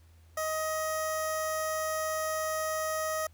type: tone with notch filter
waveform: 15% pulse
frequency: 629 Hz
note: D#5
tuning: 19 cents sharp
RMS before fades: -32 dBFS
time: 0.37-3.27 s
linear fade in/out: 5 ms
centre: 2700 Hz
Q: 1
effects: added 82 Hz sine -55 dBFS peak until 3.33 s + pink hiss -67 dBFS RMS until 3.33 s